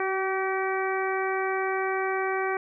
harmonic tone with a mistuned harmonic, 383.1 Hz, G4, 40 cents flat, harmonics 1 / 2 / 3 / 4 / 5 / 6, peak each -28 / -31 / -33 / -34 / -35 / -36 dBFS, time 0-2.57 s, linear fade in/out 2 ms, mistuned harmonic 1, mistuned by -16 cents, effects none

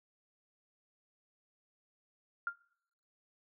sine tone with exponential decay, 1396.9 Hz, F6, in tune, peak -28 dBFS, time 2.47-2.56 s, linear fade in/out 2 ms, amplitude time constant 18 ms, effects noise-tail reverb RT60 0.8 s tail -25 dB re dry

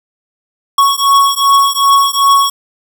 square beating tone pair, 1108.7 / 1111.3 Hz, C#6 / C#6, 0 / +4 cents, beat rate 2.6 Hz, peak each -11 dBFS, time 0.78-2.5 s, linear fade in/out 5 ms, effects none

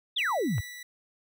sine exponential sweep, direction down, 3849 to 84.2 Hz, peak -25 dBFS, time 0.16-0.61 s, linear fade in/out 10 ms
sawtooth tone with tremolo, 1963 Hz, B6, 11 cents flat, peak -35 dBFS, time 0.18-0.83 s, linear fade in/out 5 ms, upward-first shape sine, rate 3 Hz, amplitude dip 25%
click, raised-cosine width 0.5 ms, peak -27 dBFS, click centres 0.582 s
effects none

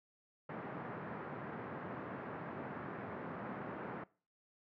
pink band-pass noise, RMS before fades -45 dBFS, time 0.49-4.04 s, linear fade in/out 5 ms, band 130 to 1700 Hz, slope 24 dB/octave, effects noise-tail reverb RT60 0.4 s tail -22 dB re dry

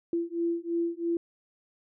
sine beating tone pair, 337.2 / 340.2 Hz, E4 / F4, +39 / -45 cents, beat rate 3 Hz, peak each -30 dBFS, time 0.13-1.17 s, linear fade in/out 2 ms, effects none

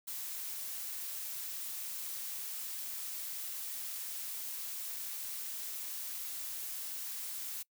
blue noise, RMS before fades -41 dBFS, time 0.07-7.63 s, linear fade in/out 10 ms, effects noise-tail reverb RT60 0.1 s tail -24 dB re dry

